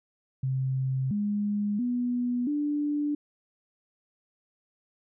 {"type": "tone with pitch steps", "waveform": "sine", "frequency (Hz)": [131.8, 206.1, 244.7, 293.7], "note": ["C3", "G#3", "B3", "D4"], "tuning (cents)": [13, -13, -16, 0], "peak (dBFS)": -25, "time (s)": [0.43, 3.15], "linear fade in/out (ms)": 5, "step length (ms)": 680, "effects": []}